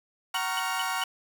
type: chord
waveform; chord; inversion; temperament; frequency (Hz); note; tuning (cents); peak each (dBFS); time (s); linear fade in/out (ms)
30% pulse; Gb major seventh; none; equal with one note detuned; 754.7 / 932.3 / 1108.7 / 1396.9; Gb5 / Bb5 / Db6 / F6; +34 / 0 / 0 / 0; -31; 0.34-1.04; 5
type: tone bursts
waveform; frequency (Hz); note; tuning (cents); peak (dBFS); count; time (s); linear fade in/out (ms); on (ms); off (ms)
triangle; 2967; F#7; +4; -28; 4; 0.35-1.038; 0; 22; 200
effects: 9-bit